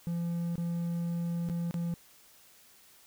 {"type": "tone with dropouts", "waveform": "triangle", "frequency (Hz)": 170.6, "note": "F3", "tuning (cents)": -40, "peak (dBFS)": -28, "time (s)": [0.07, 1.94], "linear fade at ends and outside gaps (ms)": 0, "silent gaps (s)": [[0.556, 0.58], [1.488, 1.498], [1.71, 1.742]], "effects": ["white hiss -59 dBFS RMS until 3.06 s"]}